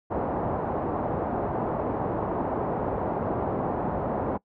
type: low-pass noise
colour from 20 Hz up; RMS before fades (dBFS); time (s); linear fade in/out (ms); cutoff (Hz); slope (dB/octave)
white; -28; 0.1-4.38; 20; 870; 24
effects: noise-tail reverb RT60 0.1 s tail -23 dB re dry + high-pass 60 Hz 12 dB/octave